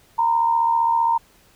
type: tone pair together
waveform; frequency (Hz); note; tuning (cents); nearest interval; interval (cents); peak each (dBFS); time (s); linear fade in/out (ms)
sine; 925 / 1000.3; A#5 / B5; -14 / +22; minor second; 136; -16 / -25; 0.18-1.18; 10
effects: pink hiss -55 dBFS RMS until 1.55 s